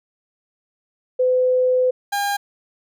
sine / 30% pulse tone pair in turn, 507 / 807.5 Hz, B4 / G#5, +45 / -49 cents, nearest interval minor sixth, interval 806 cents, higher second, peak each -14 / -17 dBFS, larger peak first, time 1.19-1.91 / 2.12-2.37 s, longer first, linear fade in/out 10 ms, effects none

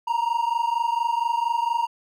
triangle tone pair together, 924 / 948.3 Hz, A#5 / A#5, -16 / +29 cents, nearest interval unison, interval 45 cents, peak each -22 dBFS, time 0.07-1.87 s, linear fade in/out 10 ms, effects none

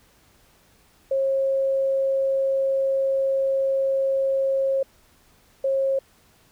sine tone bursts at uneven times, 540 Hz, C#5, 45 cents flat, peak -19 dBFS, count 2, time 1.11-4.83 / 5.64-5.99 s, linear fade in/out 5 ms, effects pink hiss -58 dBFS RMS until 6.51 s

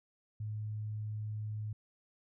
sine tone, 106.9 Hz, A2, 49 cents flat, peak -36 dBFS, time 0.4-1.73 s, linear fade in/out 5 ms, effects none

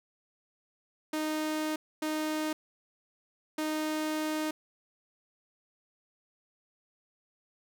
sawtooth tone bursts at uneven times, 309.4 Hz, D#4, 10 cents flat, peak -26 dBFS, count 3, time 1.13-1.76 / 2.02-2.53 / 3.58-4.51 s, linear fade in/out 5 ms, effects none

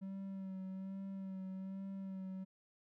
triangle tone with vibrato, 191.6 Hz, G3, 39 cents flat, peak -40 dBFS, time 0.01-2.45 s, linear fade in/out 20 ms, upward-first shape sine, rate 1.2 Hz, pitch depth 27 cents each way, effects none

